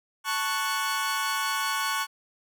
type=chord; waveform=sawtooth; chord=F# minor; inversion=first; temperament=equal; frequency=880 / 1108.7 / 1480 Hz; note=A5 / C#6 / F#6; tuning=0 / 0 / 0 cents; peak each=-29 / -25 / -27 dBFS; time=0.24-2.07 s; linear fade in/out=50 ms; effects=none